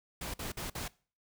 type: noise bursts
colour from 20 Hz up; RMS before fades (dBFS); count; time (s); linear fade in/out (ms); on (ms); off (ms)
pink; -39; 4; 0.21-0.88; 5; 130; 50
effects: noise-tail reverb RT60 0.4 s tail -22 dB re dry